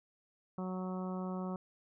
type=harmonic tone; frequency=185 Hz; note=F#3; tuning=in tune; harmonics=1 / 2 / 3 / 4 / 5 / 6 / 7; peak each=-37 / -45 / -47 / -49 / -51 / -50 / -52 dBFS; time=0.58-1.56 s; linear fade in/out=2 ms; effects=none